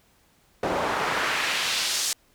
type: noise with band-pass filter sweep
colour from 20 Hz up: pink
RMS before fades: -26 dBFS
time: 0.63-2.13 s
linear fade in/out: 2 ms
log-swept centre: 570 to 7000 Hz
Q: 1.1
effects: pink hiss -62 dBFS RMS until 2.34 s